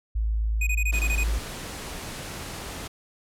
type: tone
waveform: sine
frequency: 54.3 Hz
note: A1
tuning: 22 cents flat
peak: -22 dBFS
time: 0.15-1.39 s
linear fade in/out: 10 ms
type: tone bursts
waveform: square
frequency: 2489 Hz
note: D#7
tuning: in tune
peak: -26 dBFS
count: 8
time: 0.61-1.236 s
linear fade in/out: 5 ms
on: 59 ms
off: 22 ms
type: noise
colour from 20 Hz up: pink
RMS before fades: -36 dBFS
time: 0.92-2.88 s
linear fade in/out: 10 ms
effects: low-pass 12000 Hz 12 dB/octave